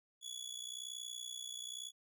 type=tone with amplitude modulation; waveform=25% pulse; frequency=3400 Hz; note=G#7; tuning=40 cents sharp; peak=-36 dBFS; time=0.21-1.92 s; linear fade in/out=50 ms; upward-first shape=sine; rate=61 Hz; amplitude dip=85%; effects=none